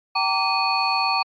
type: tone cluster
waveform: sine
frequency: 772 / 920 / 1156 / 2484 / 4414 Hz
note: G5 / A#5 / D6 / D#7 / C#8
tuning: -27 / -23 / -28 / -3 / -8 cents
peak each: -25 dBFS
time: 0.15-1.23 s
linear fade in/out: 10 ms
effects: tanh soft clip ceiling -7 dBFS + AAC 64 kbps